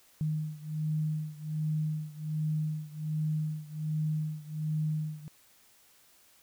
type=beating tone pair; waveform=sine; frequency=153.9 / 155.2 Hz; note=D#3 / D#3; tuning=-19 / -4 cents; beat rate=1.3 Hz; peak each=-32 / -34 dBFS; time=0.21-5.28 s; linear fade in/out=0 ms; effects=white hiss -62 dBFS RMS until 6.42 s